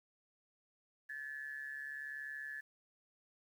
sine tone with amplitude modulation, 1726 Hz, A6, 34 cents flat, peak -39 dBFS, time 1.09-2.61 s, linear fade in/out 10 ms, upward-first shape sine, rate 141 Hz, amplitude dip 70%, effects 11-bit

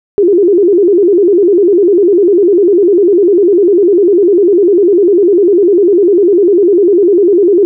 sine tone with vibrato, 375.2 Hz, F#4, 24 cents sharp, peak -4 dBFS, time 0.18-7.65 s, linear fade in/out 0 ms, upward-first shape square, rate 10 Hz, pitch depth 140 cents each way, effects none

